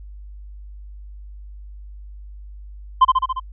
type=tone with echo; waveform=triangle; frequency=1038 Hz; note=C6; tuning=14 cents flat; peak=-5 dBFS; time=3.01-3.05 s; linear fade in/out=10 ms; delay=70 ms; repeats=5; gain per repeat=-3 dB; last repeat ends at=3.4 s; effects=added 50 Hz sine -35 dBFS peak until 3.52 s + resampled to 8000 Hz